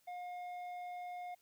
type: tone with low-pass filter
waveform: square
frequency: 715 Hz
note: F5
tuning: 41 cents sharp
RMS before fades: -45 dBFS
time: 0.07-1.35 s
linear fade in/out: 10 ms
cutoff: 1800 Hz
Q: 0.89
effects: white hiss -73 dBFS RMS until 1.41 s